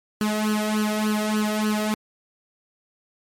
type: tone with flanger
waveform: sawtooth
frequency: 213.2 Hz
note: G#3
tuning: 46 cents sharp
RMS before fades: -23 dBFS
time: 0.21-1.94 s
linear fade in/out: 0 ms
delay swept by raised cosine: 0.67 to 1.59 ms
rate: 3.4 Hz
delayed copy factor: +1
effects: MP3 64 kbps